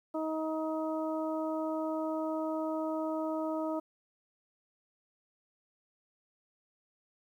harmonic tone, 315.7 Hz, D#4, 25 cents sharp, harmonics 1 / 2 / 3 / 4, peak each -34 / -35 / -41 / -43 dBFS, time 0.14-3.8 s, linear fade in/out 10 ms, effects 11-bit

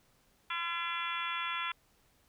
harmonic tone, 340 Hz, F4, 46 cents flat, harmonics 3 / 4 / 5 / 6 / 7 / 8 / 9 / 10, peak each -40 / -38 / -44 / -43 / -41 / -43 / -50 / -42 dBFS, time 0.5-1.72 s, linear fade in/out 5 ms, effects pink hiss -69 dBFS RMS until 2.28 s

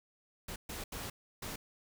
pink noise bursts at uneven times, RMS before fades -42 dBFS, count 4, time 0.48-0.56 / 0.69-0.84 / 0.92-1.1 / 1.42-1.56 s, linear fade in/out 5 ms, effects none

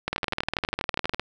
two click trains, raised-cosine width 0.3 ms, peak -10 / -10 dBFS, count 14 / 22, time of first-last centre 0.08-1.137 / 0.13-1.196 s, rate 12.3 / 19.7 Hz, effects none

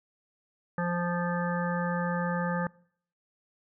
harmonic tone, 174.61 Hz, F3, in tune, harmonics 1 / 3 / 5 / 7 / 9 / 10, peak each -29 / -34 / -36 / -37 / -39 / -39 dBFS, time 0.78-2.67 s, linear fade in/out 2 ms, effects noise-tail reverb RT60 0.6 s tail -24 dB re dry

